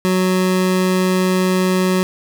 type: tone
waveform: 25% pulse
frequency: 185 Hz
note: F#3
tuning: in tune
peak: -10 dBFS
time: 0.05-2.03 s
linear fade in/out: 0 ms
effects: none